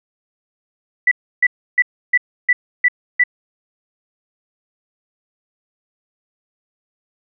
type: tone bursts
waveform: sine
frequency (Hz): 1972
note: B6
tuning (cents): -3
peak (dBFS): -9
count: 7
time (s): 1.07-3.238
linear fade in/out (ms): 5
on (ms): 44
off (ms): 310
effects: none